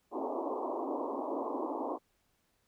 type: band-pass noise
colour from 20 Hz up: pink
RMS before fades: -36 dBFS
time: 0.11-1.99 s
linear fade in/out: 50 ms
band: 250 to 1100 Hz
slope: 96 dB/octave
effects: pink hiss -75 dBFS RMS until 2.67 s